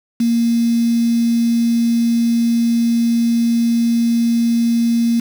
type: tone with quantisation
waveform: sine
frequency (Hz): 233.1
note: A#3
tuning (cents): 0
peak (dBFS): -12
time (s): 0.2-5.2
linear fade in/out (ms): 5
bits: 5
effects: none